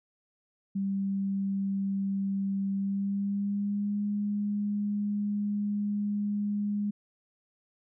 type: tone with pitch glide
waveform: sine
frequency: 196 to 205.7 Hz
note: G3 to G#3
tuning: 0 to -16 cents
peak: -27 dBFS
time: 0.75-6.91 s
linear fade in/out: 10 ms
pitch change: +84 cents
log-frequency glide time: 2.74-4.03 s
effects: none